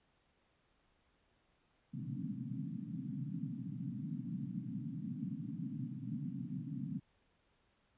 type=band-pass noise; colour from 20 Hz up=pink; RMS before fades=-42 dBFS; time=1.93-7 s; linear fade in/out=10 ms; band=120 to 280 Hz; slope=96 dB/octave; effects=pink hiss -75 dBFS RMS until 7.97 s + resampled to 8000 Hz